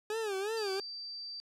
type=tone with vibrato; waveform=40% pulse; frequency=415.3 Hz; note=G#4; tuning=in tune; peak=-32 dBFS; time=0.1-0.8 s; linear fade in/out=2 ms; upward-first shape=sine; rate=2.8 Hz; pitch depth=150 cents each way
type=tone; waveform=sine; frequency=4662 Hz; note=D8; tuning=14 cents flat; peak=-40 dBFS; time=0.57-1.4 s; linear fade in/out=0 ms
effects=low-pass 11000 Hz 12 dB/octave